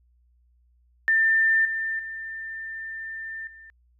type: tone with level steps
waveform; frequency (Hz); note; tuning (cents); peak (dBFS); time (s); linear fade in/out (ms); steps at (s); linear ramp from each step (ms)
sine; 1792; A6; +31; -17 / -25 / -32 / -44; 1.08-3.7; 0; 1.65 / 1.99 / 3.47; 2
effects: added 60 Hz sine -59 dBFS peak until 3.99 s